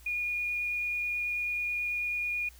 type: tone with vibrato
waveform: sine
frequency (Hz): 2440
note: D#7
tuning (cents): -34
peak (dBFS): -29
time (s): 0.06-2.49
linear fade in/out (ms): 5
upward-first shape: sine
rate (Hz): 9.2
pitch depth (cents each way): 8
effects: added 60 Hz sine -52 dBFS peak until 2.59 s + white hiss -58 dBFS RMS until 2.59 s